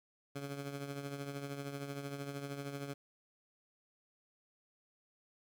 15% pulse tone with tremolo, 140.6 Hz, C#3, 25 cents sharp, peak -32 dBFS, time 0.35-2.94 s, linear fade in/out 10 ms, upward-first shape triangle, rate 13 Hz, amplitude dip 60%, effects none

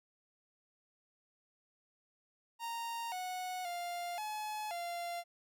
45% pulse tone with pitch steps, 928 / 735 / 699 / 852 / 692 Hz, A#5 / F#5 / F5 / G#5 / F5, -8 / -12 / +1 / +44 / -16 cents, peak -38 dBFS, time 2.59-5.24 s, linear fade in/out 50 ms, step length 530 ms, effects none

